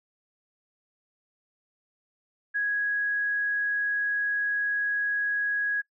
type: tone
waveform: sine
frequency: 1661.2 Hz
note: G#6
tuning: in tune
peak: -24 dBFS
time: 2.54-5.82 s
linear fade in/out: 20 ms
effects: noise-tail reverb RT60 0.1 s tail -22 dB re dry